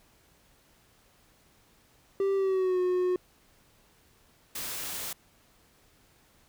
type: tone with pitch glide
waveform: triangle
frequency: 391.5 to 363.2 Hz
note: G4 to F#4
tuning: -2 to -32 cents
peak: -22 dBFS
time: 2.2-3.16 s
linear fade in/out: 2 ms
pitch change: -130 cents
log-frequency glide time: 2.35-2.8 s
type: noise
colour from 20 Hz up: white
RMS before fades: -36 dBFS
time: 4.55-5.13 s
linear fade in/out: 5 ms
effects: pink hiss -63 dBFS RMS until 6.48 s